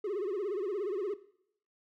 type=tone with vibrato; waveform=triangle; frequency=392 Hz; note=G4; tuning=in tune; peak=-29 dBFS; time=0.04-1.14 s; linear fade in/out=5 ms; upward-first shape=sine; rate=17 Hz; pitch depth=170 cents each way; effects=noise-tail reverb RT60 0.7 s tail -18 dB re dry + tanh soft clip ceiling -25 dBFS